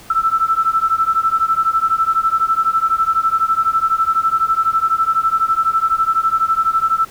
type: beating tone pair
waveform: sine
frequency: 1318.5 / 1330.5 Hz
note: E6 / E6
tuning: 0 / +16 cents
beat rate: 12 Hz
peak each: -16 dBFS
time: 0.1-7.05 s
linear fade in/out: 5 ms
effects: pink hiss -41 dBFS RMS until 7.1 s